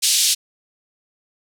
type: band-pass noise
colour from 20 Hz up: pink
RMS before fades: -17 dBFS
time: 0.02-0.35 s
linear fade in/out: 20 ms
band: 3300 to 11000 Hz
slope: 24 dB/octave
effects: none